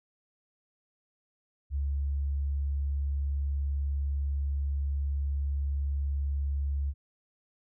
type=tone; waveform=sine; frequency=70.2 Hz; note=C#2; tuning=22 cents sharp; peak=-27 dBFS; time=1.7-6.94 s; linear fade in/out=50 ms; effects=none